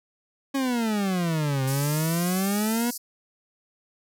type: exponential two-way sweep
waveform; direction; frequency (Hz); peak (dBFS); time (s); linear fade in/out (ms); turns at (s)
40% pulse; down then up; 277.6 to 130.81 to 244.3; -22; 0.54-2.91; 10; 1.64
type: band-pass noise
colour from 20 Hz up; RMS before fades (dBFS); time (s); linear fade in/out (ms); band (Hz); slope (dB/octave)
white; -35; 1.67-2.98; 10; 4400 to 15000; 96
effects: none